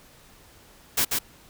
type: noise with echo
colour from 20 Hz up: white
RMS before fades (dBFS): -22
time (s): 0.97-1.05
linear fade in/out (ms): 10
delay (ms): 140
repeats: 1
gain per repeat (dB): -3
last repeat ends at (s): 1.19
effects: pink hiss -53 dBFS RMS until 1.49 s